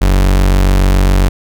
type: tone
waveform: 40% pulse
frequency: 47.19 Hz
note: F#1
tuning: 35 cents sharp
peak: -6 dBFS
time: 0.01-1.29 s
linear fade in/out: 10 ms
effects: none